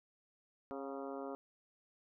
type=harmonic tone with a mistuned harmonic; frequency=136.8 Hz; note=C#3; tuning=23 cents flat; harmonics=2 / 3 / 4 / 5 / 6 / 7 / 8 / 9 / 10; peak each=-46 / -46 / -47 / -50 / -56 / -54 / -58 / -54 / -59 dBFS; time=0.71-1.35 s; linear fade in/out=0 ms; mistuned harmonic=5; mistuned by=+49 cents; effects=none